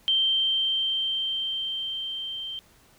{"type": "tone with level ramp", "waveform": "sine", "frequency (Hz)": 3136, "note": "G7", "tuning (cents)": 0, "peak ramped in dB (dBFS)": [-19, -32], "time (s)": [0.08, 2.59], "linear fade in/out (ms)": 0, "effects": ["pink hiss -58 dBFS RMS until 2.98 s"]}